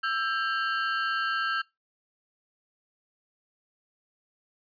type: ring-modulated tone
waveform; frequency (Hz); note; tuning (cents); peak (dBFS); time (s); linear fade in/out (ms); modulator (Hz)
40% pulse; 1459; F#6; -25; -22; 0.03-1.62; 10; 132
effects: noise-tail reverb RT60 0.2 s tail -23 dB re dry + resampled to 11025 Hz